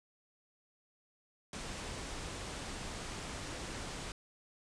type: low-pass noise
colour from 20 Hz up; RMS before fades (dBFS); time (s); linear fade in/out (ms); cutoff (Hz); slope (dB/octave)
pink; -43; 1.53-4.12; 2; 9300; 48
effects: none